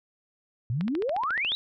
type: exponential sweep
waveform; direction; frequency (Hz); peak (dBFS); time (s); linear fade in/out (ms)
sine; up; 108.6 to 3951; -25; 0.7-1.55; 0
type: click train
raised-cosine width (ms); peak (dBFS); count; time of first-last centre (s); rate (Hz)
0.3; -21; 11; 0.81-1.519; 14.1
effects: none

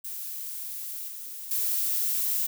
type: noise with level steps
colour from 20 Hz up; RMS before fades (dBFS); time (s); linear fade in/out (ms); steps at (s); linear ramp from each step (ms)
violet; -36 / -39 / -27; 0.04-2.47; 10; 1.08 / 1.51; 2
effects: none

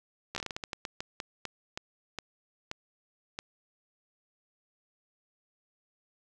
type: slowing click train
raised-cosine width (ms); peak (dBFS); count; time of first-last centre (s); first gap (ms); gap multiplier
0.2; -18; 18; 0.35-3.389; 13; 1.28
effects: none

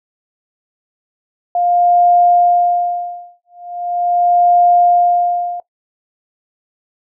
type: tone with tremolo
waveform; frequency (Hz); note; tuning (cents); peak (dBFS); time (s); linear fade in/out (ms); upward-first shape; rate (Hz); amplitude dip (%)
sine; 704; F5; +14; -7; 1.55-5.6; 2; sine; 0.4; 100
effects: noise-tail reverb RT60 0.1 s tail -17 dB re dry

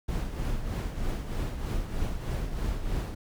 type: noise with tremolo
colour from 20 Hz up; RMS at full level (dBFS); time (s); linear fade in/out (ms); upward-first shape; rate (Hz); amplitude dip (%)
brown; -28; 0.08-3.15; 10; triangle; 3.2; 60
effects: none

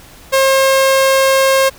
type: tone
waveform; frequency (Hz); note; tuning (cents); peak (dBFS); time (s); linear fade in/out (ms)
sawtooth; 536; C5; +42; -5; 0.32-1.7; 20
effects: pink hiss -40 dBFS RMS until 1.78 s

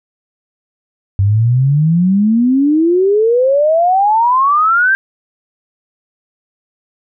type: exponential sweep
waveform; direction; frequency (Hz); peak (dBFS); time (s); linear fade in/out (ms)
sine; up; 95.6 to 1603; -8; 1.19-4.95; 0
effects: none

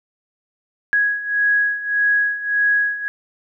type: beating tone pair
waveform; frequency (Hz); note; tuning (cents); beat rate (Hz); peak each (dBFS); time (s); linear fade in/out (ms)
sine; 1661.2 / 1662.9; G#6 / G#6; 0 / +2; 1.7; -21 / -17; 0.93-3.08; 0
effects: none

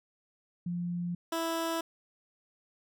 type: tone pair in turn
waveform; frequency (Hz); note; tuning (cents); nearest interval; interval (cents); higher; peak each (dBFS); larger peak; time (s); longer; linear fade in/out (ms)
sine / 15% pulse; 174.61 / 329.6; F3 / E4; 0 / 0; major seventh; 1100; second; -31 / -24; second; 0.66-1.15 / 1.32-1.81; neither; 5
effects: none

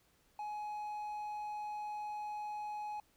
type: tone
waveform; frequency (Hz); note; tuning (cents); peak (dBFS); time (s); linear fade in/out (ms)
triangle; 840; G#5; +19; -37; 0.39-3; 2
effects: pink hiss -71 dBFS RMS until 3.16 s

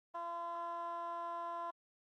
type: tone with band-pass filter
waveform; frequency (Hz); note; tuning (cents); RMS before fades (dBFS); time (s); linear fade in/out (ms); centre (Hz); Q
15% pulse; 341; F4; -41; -42; 0.14-1.71; 10; 900; 6.5
effects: Opus 24 kbps

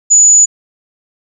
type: tone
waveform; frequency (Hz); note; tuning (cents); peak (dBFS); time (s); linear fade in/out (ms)
sine; 6920; A8; -30; -3; 0.1-0.46; 20
effects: none

